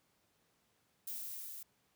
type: noise with level ramp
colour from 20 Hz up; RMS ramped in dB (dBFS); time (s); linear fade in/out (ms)
violet; -42 to -48; 1.07-1.63; 5
effects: pink hiss -75 dBFS RMS until 1.95 s + high-pass 100 Hz 12 dB/octave